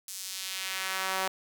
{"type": "tone with high-pass filter sweep", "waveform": "sawtooth", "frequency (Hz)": 189.5, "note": "F#3", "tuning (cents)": 42, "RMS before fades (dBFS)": -34, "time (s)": [0.08, 1.28], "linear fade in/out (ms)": 2, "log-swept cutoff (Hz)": [7100, 740], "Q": 1, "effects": []}